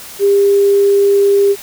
sine tone, 400.2 Hz, G4, 36 cents sharp, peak -7 dBFS, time 0.19-1.56 s, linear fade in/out 50 ms, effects white hiss -32 dBFS RMS until 1.62 s

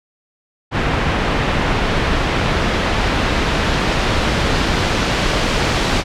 pink noise with low-pass filter sweep, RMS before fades -17 dBFS, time 0.71-6.04 s, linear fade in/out 50 ms, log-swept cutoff 2500 to 4800 Hz, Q 0.79, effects none

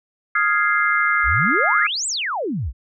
sine chord, F minor seventh, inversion third, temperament equal, 1244.5 / 1396.9 / 1661.2 / 2093 Hz, Eb6 / F6 / Ab6 / C7, 0 / 0 / 0 / 0 cents, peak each -21 dBFS, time 0.35-1.87 s, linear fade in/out 5 ms
sine exponential two-way sweep, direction up then down, 49.33 to 8350 to 49.33 Hz, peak -21 dBFS, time 1.23-2.73 s, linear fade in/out 50 ms, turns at 2.07 s
effects none

